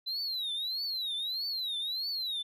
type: tone with vibrato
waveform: sine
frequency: 3992 Hz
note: B7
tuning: 18 cents sharp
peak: -29 dBFS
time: 0.06-2.43 s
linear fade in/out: 20 ms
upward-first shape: triangle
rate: 1.6 Hz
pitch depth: 230 cents each way
effects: tanh soft clip ceiling -31 dBFS